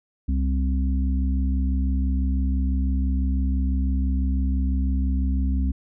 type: harmonic tone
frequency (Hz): 66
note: C2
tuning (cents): +16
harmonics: 1 / 3 / 4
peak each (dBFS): -20 / -30 / -30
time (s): 0.28-5.72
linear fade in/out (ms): 10
effects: none